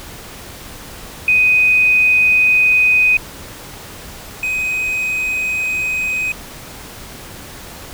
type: tone pair in turn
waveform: sine / triangle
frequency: 2500 / 2514 Hz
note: D#7 / D#7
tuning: +8 / +17 cents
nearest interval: unison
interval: 9 cents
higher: second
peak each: -9 / -15 dBFS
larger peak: first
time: 1.28-3.17 / 4.43-6.32 s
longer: neither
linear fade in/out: 2 ms
effects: pink hiss -34 dBFS RMS until 7.93 s